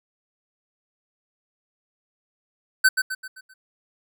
square tone with echo, 1526 Hz, G6, 47 cents flat, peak -13 dBFS, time 2.84-2.89 s, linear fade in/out 10 ms, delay 130 ms, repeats 5, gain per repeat -7 dB, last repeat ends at 3.54 s, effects none

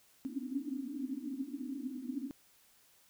white band-pass noise, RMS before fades -40 dBFS, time 0.25-2.31 s, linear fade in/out 0 ms, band 250 to 290 Hz, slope 96 dB/octave, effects white hiss -66 dBFS RMS until 3.09 s

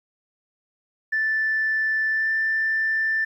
sine tone with pitch glide, 1760 to 1774.3 Hz, A6 to A6, 0 to +14 cents, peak -19 dBFS, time 1.12-3.25 s, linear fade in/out 10 ms, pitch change +14 cents, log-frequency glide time 2.1-2.3 s, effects tanh soft clip ceiling -15 dBFS + 10-bit

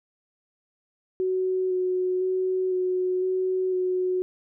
sine tone with vibrato, 370 Hz, F#4, in tune, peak -22 dBFS, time 1.2-4.22 s, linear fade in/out 0 ms, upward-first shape square, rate 0.99 Hz, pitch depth 12 cents each way, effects none

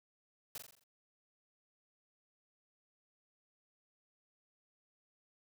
white noise with echo, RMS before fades -44 dBFS, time 0.55-0.58 s, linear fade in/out 2 ms, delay 43 ms, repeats 6, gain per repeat -5 dB, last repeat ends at 0.838 s, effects none

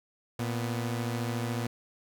sawtooth tone pair together, 116.54 / 246.9 Hz, A#2 / B3, 0 / 0 cents, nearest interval octave + minor second, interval 1300 cents, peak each -27 / -32 dBFS, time 0.39-1.67 s, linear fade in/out 5 ms, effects none

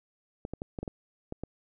clicks, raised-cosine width 2 ms, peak -22 dBFS, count 8, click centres 0.451 / 0.536 / 0.619 / 0.788 / 0.83 / 0.878 / 1.324 / 1.436 s, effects none

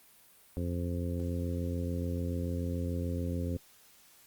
harmonic tone, 86.9 Hz, F2, 8 cents flat, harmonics 1 / 2 / 3 / 4 / 5 / 6, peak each -33 / -38 / -38 / -45 / -44 / -43 dBFS, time 0.57-3.57 s, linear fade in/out 0 ms, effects white hiss -60 dBFS RMS until 4.26 s + Opus 32 kbps

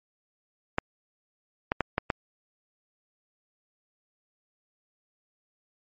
clicks, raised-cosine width 0.5 ms, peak -9 dBFS, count 5, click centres 0.784 / 1.719 / 1.807 / 1.981 / 2.102 s, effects MP3 32 kbps

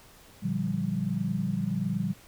sine chord, G minor seventh, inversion first, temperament equal, 116.54 / 146.83 / 174.61 / 196 Hz, Bb2 / D3 / F3 / G3, 0 / 0 / 0 / 0 cents, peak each -35 / -34 / -31 / -30 dBFS, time 0.42-2.14 s, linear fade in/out 20 ms, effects pink hiss -54 dBFS RMS until 2.27 s

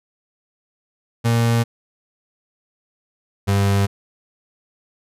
35% pulse tone pair in turn, 116.54 / 99.42 Hz, A#2 / G2, 0 / +25 cents, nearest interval minor third, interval 275 cents, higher first, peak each -13 dBFS, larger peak neither, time 1.24-1.64 / 3.47-3.87 s, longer neither, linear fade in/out 20 ms, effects resampled to 32000 Hz

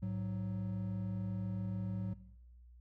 triangle tone pair together, 106.02 / 185.8 Hz, G#2 / F#3, +36 / +7 cents, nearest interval minor seventh, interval 971 cents, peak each -36 / -36 dBFS, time 0.02-2.14 s, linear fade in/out 10 ms, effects noise-tail reverb RT60 1.0 s tail -19 dB re dry + added 60 Hz sine -55 dBFS peak until 2.8 s

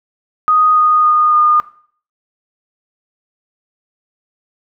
sine tone with pitch steps, 1244.5 / 1235.9 / 1227.4 / 1218.9 Hz, D#6 / D#6 / D#6 / D#6, 0 / -12 / -24 / -36 cents, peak -8 dBFS, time 0.48-1.6 s, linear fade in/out 0 ms, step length 280 ms, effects noise-tail reverb RT60 0.5 s tail -17 dB re dry

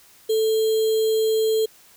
sine tone with sample-and-hold, 440 Hz, A4, in tune, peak -17 dBFS, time 0.29-1.66 s, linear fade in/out 10 ms, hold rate 3675 Hz, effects white hiss -52 dBFS RMS until 1.96 s

